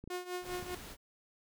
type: clicks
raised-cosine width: 3 ms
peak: -34 dBFS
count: 3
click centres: 0.04 / 0.076 / 0.627 s
type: tone with tremolo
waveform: sawtooth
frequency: 360 Hz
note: F#4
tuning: 47 cents flat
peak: -31 dBFS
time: 0.1-0.75 s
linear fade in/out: 5 ms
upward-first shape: triangle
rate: 5 Hz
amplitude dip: 85%
type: noise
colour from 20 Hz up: pink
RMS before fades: -48 dBFS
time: 0.41-0.97 s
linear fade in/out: 50 ms
effects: none